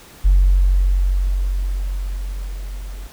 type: tone with level ramp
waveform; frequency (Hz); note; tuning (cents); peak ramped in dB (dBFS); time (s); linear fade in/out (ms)
sine; 46.25; F#1; 0; -7 to -28; 0.24-3.08; 20
effects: tanh soft clip ceiling -5 dBFS + pink hiss -43 dBFS RMS until 3.12 s